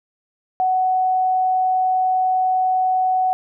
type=tone; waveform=sine; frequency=745 Hz; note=F#5; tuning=12 cents sharp; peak=-15 dBFS; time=0.6-3.33 s; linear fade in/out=0 ms; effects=none